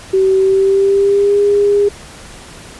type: tone with pitch glide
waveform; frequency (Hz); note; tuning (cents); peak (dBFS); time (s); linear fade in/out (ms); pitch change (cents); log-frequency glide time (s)
sine; 382 to 407.1; G4 to G#4; -45 to -35; -8; 0.13-1.89; 10; +110; 0.38-1.39
effects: pink hiss -35 dBFS RMS until 2.79 s + resampled to 24000 Hz